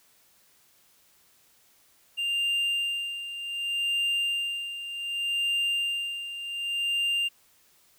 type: tone with tremolo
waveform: triangle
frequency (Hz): 2794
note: F7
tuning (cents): 0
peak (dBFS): -22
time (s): 2.17-7.29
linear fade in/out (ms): 20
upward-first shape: sine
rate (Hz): 0.66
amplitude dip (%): 70
effects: white hiss -62 dBFS RMS until 7.98 s